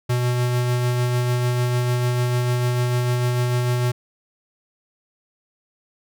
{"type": "tone with tremolo", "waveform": "square", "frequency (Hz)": 123.1, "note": "B2", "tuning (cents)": -5, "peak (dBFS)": -18, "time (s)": [0.09, 3.92], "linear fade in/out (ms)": 10, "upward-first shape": "sine", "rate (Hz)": 6.7, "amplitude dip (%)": 25, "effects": []}